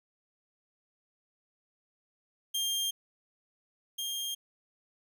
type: tone pair in turn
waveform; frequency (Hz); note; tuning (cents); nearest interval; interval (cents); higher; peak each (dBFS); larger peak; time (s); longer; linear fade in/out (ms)
sawtooth; 3199 / 3213; G7 / G7; +34 / +42; unison; 8; second; -26 / -30; first; 2.54-2.91 / 3.98-4.35; neither; 10
effects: none